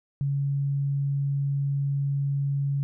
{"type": "tone", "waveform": "sine", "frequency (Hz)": 140, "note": "C#3", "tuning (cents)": 18, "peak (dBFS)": -23, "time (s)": [0.21, 2.83], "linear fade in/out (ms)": 0, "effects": []}